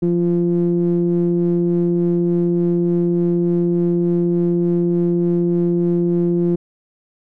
triangle ring-modulated tone, 86.1 Hz, F2, 24 cents flat, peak -9 dBFS, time 0.02-6.56 s, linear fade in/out 10 ms, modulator 260 Hz, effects none

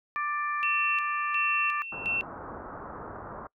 harmonic tone, 590 Hz, D5, 8 cents sharp, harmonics 2 / 3 / 4, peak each -29 / -34 / -38 dBFS, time 0.16-1.82 s, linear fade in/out 0 ms
sine tone with tremolo, 2700 Hz, E7, 41 cents sharp, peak -26 dBFS, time 0.63-2.21 s, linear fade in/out 0 ms, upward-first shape square, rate 1.4 Hz, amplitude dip 70%
white low-pass noise, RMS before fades -41 dBFS, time 1.92-3.47 s, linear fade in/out 2 ms, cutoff 1400 Hz, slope 48 dB/octave
effects noise-tail reverb RT60 0.1 s tail -24 dB re dry

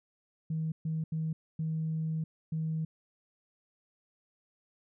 sine tone bursts at uneven times, 159.1 Hz, D#3, 39 cents sharp, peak -29 dBFS, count 5, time 0.5-0.72 / 0.85-1.04 / 1.12-1.33 / 1.59-2.24 / 2.52-2.85 s, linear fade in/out 5 ms, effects tanh soft clip ceiling -25 dBFS

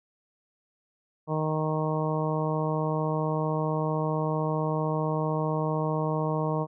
harmonic tone, 155.56 Hz, D#3, in tune, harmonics 1 / 2 / 3 / 4 / 5 / 6 / 7, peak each -28 / -34 / -32 / -33 / -38 / -35 / -36 dBFS, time 1.27-6.67 s, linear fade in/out 50 ms, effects none

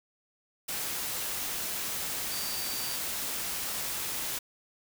sine tone in noise, 4646 Hz, D8, 20 cents flat, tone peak -39 dBFS, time 2.31-2.97 s, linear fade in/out 10 ms, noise white, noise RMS -34 dBFS, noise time 0.68-4.39 s, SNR -8 dB, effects none

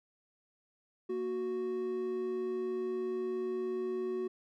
triangle tone pair together, 233.1 / 370 Hz, A#3 / F#4, 0 / 0 cents, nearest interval minor sixth, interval 800 cents, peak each -40 / -31 dBFS, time 1.09-4.28 s, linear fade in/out 10 ms, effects none

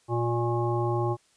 harmonic tone with a mistuned harmonic, 118.2 Hz, A#2, 24 cents sharp, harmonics 1 / 3 / 5 / 7 / 9, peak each -27 / -28 / -36 / -32 / -35 dBFS, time 0.08-1.17 s, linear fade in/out 50 ms, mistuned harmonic 9, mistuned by +33 cents, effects white hiss -64 dBFS RMS until 1.36 s + resampled to 22050 Hz

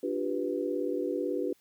sine chord, G dominant seventh, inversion second, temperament equal with one note detuned, 293.7 / 353.9 / 392 / 493.9 Hz, D4 / F4 / G4 / B4, 0 / +23 / 0 / 0 cents, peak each -34 dBFS, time 0.03-1.53 s, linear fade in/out 5 ms, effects white hiss -67 dBFS RMS until 1.6 s + high-pass 60 Hz 12 dB/octave

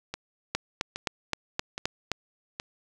two click trains, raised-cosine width 0.2 ms, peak -9 / -16 dBFS, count 7 / 4, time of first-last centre 0.55-2.117 / 0.14-2.599 s, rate 3.83 / 1.22 Hz, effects none

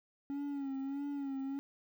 triangle tone with vibrato, 277.2 Hz, C#4, in tune, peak -34 dBFS, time 0.3-1.59 s, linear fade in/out 0 ms, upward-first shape sine, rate 1.6 Hz, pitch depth 54 cents each way, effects 11-bit

